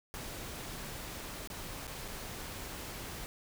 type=noise with dropouts; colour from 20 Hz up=pink; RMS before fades=-43 dBFS; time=0.14-3.26 s; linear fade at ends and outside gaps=0 ms; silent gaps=1.474-1.501 / 1.869-1.877 / 2.079-2.083 s; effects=none